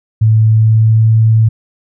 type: tone with pitch glide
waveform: sine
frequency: 110 to 111.34 Hz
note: A2 to A2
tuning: 0 to +21 cents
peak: -5 dBFS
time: 0.21-1.49 s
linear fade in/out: 10 ms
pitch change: +21 cents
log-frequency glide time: 0.47-1.13 s
effects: none